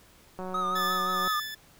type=click train; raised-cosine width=1 ms; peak=-24 dBFS; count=165; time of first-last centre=0.39-1.276 s; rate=185 Hz
type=tone with vibrato; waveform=triangle; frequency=1244.5 Hz; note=D#6; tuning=in tune; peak=-25 dBFS; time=0.54-1.4 s; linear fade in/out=5 ms; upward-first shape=sine; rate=5.7 Hz; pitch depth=47 cents each way
type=tone with tremolo; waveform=20% pulse; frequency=1743 Hz; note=A6; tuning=17 cents flat; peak=-24 dBFS; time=0.75-1.55 s; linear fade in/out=10 ms; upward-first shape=triangle; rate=2.3 Hz; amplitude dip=60%
effects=pink hiss -57 dBFS RMS until 1.79 s